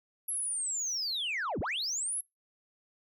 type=linear two-way sweep; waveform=sine; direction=down then up; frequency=11360 to 43.72 to 11360 Hz; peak=-29 dBFS; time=0.28-2.21 s; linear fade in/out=10 ms; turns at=1.6 s; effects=noise-tail reverb RT60 0.2 s tail -26 dB re dry + tanh soft clip ceiling -29 dBFS